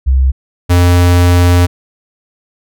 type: tone pair in turn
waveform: sine / square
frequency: 65.7 / 88.27 Hz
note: C2 / F2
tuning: +8 / +19 cents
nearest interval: perfect fourth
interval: 511 cents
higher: second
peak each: -6 dBFS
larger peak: neither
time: 0.06-0.32 / 0.69-1.67 s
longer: second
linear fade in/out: 20 ms
effects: none